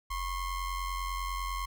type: ring-modulated tone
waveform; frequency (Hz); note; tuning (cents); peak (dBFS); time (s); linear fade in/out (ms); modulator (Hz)
square; 522; C5; -4; -30; 0.1-1.66; 10; 567
effects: none